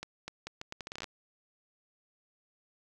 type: accelerating click train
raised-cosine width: 0.2 ms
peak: -22 dBFS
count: 14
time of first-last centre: 0.03-1.042 s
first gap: 250 ms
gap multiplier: 0.76
effects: none